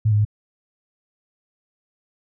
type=tone with pitch steps; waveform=sine; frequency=108.8 / 104.6 / 105.5 Hz; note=A2 / G#2 / G#2; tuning=-19 / +13 / +28 cents; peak=-14 dBFS; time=0.05-0.251 s; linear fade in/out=10 ms; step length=67 ms; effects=none